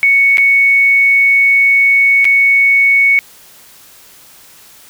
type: tone with dropouts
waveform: sine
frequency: 2220 Hz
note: C#7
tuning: 2 cents sharp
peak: -6 dBFS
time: 0.03-3.19 s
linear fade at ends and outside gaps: 0 ms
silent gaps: 0.372-0.382 / 2.245-2.252 s
effects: white hiss -41 dBFS RMS until 4.89 s